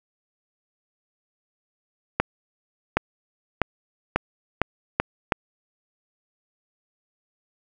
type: accelerating click train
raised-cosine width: 0.5 ms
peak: -3 dBFS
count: 7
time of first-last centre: 2.2-5.322 s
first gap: 770 ms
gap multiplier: 0.84
effects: none